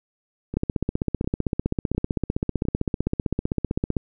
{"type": "two click trains", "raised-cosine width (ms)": 3, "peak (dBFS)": [-9, -17], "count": [54, 4], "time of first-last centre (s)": [[0.57, 3.967], [0.54, 2.653]], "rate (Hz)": [15.6, 1.42], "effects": []}